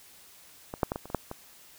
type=clicks; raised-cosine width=1 ms; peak=-21 / -9 / -15 / -19 / -28 / -27 / -12 / -22 dBFS; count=8; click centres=0.739 / 0.832 / 0.919 / 0.959 / 1.056 / 1.101 / 1.147 / 1.314 s; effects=white hiss -54 dBFS RMS until 1.78 s

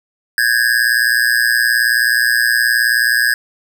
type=tone with amplitude modulation; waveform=square; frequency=1661.2 Hz; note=G#6; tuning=in tune; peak=-8 dBFS; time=0.38-3.34 s; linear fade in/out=2 ms; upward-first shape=sine; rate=119 Hz; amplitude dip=95%; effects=none

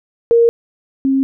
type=tone pair in turn; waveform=sine; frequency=466.2 / 268.8 Hz; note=A#4 / C4; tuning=0 / +47 cents; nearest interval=minor seventh; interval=953 cents; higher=first; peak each=-7 / -11 dBFS; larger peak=first; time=0.31-0.49 / 1.05-1.23 s; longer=neither; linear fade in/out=0 ms; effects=none

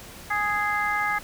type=harmonic tone; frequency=415.3 Hz; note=G#4; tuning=in tune; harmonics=2 / 3 / 4 / 5; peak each=-28 / -28 / -28 / -28 dBFS; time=0.3-1.19 s; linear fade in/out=10 ms; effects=pink hiss -43 dBFS RMS until 1.23 s

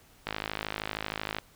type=click train; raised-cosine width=0.3 ms; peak=-15 dBFS; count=60; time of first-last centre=0.27-1.385 s; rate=52.9 Hz; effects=pink hiss -59 dBFS RMS until 1.55 s

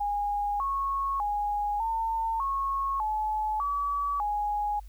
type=tone with pitch steps; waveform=sine; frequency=820 / 1100 / 826 / 902 / 1096 / 858 / 1143 / 830 Hz; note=G#5 / C#6 / G#5 / A5 / C#6 / A5 / D6 / G#5; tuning=-22 / -14 / -10 / +43 / -20 / -44 / -47 / -1 cents; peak=-26 dBFS; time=0-4.8 s; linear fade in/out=10 ms; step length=600 ms; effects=added 50 Hz sine -42 dBFS peak until 4.88 s + white hiss -64 dBFS RMS until 4.88 s

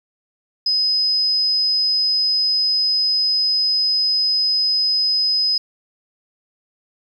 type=tone; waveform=sine; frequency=5040 Hz; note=D#8; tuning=21 cents sharp; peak=-15 dBFS; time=0.66-5.58 s; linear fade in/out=5 ms; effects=8-bit

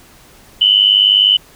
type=tone pair together; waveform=sine; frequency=2947 / 3047 Hz; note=F#7 / G7; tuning=-8 / -50 cents; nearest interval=minor second; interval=58 cents; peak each=-10 dBFS; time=0.61-1.37 s; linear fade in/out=5 ms; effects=pink hiss -44 dBFS RMS until 1.55 s

